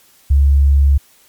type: tone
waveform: sine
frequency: 69.9 Hz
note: C#2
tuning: 15 cents sharp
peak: -7 dBFS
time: 0.3-0.98 s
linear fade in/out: 10 ms
effects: white hiss -50 dBFS RMS until 1.28 s + MP3 96 kbps